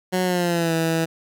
15% pulse tone with pitch glide, 183.7 to 163.66 Hz, F#3 to E3, -12 to -12 cents, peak -13 dBFS, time 0.12-1.06 s, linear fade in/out 20 ms, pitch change -200 cents, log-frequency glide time 0.23-0.73 s, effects none

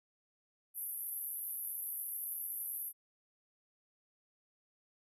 pink band-pass noise, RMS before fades -41 dBFS, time 0.74-2.93 s, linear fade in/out 50 ms, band 11000 to 13000 Hz, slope 96 dB/octave, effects resampled to 32000 Hz

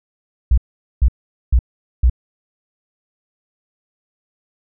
sine tone bursts, 60.5 Hz, B1, 35 cents flat, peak -8 dBFS, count 4, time 0.51-2.098 s, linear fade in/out 5 ms, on 67 ms, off 440 ms, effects none

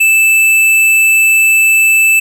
triangle tone with hard clipping, 2637 Hz, E7, in tune, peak -7 dBFS, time 0-2.2 s, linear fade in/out 10 ms, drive 17 dB, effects none

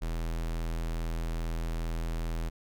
square tone, 41.2 Hz, E1, in tune, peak -31 dBFS, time 0.01-2.5 s, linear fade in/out 20 ms, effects none

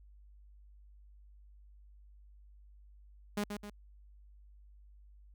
sawtooth tone with echo, 206.2 Hz, G#3, 12 cents flat, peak -28 dBFS, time 3.37-3.44 s, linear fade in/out 5 ms, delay 130 ms, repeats 2, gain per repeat -6 dB, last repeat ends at 3.7 s, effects added 50 Hz sine -55 dBFS peak until 5.34 s

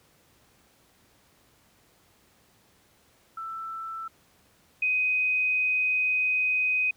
sine tone pair in turn, 1328 / 2507 Hz, E6 / D#7, +12 / +12 cents, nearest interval major seventh, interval 1100 cents, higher second, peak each -33 / -22 dBFS, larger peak second, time 3.37-4.08 / 4.82-6.91 s, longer second, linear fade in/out 5 ms, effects pink hiss -62 dBFS RMS until 6.96 s + high-pass 60 Hz 12 dB/octave

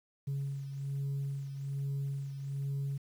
sine beating tone pair, 138.59 / 139.79 Hz, C#3 / C#3, 0 / +15 cents, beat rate 1.2 Hz, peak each -33 / -40 dBFS, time 0.27-2.98 s, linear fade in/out 10 ms, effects tanh soft clip ceiling -30 dBFS + 10-bit

